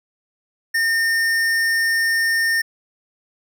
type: tone with tanh clipping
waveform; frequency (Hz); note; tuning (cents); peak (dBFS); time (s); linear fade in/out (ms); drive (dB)
sine; 1820; A#6; -42; -18; 0.74-2.62; 10; 17
effects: none